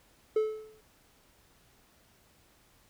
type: tone with exponential decay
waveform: triangle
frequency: 433.6 Hz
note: A4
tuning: 25 cents flat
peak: -19 dBFS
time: 0.36-0.81 s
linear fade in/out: 5 ms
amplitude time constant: 96 ms
effects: tanh soft clip ceiling -15 dBFS + pink hiss -64 dBFS RMS until 2.89 s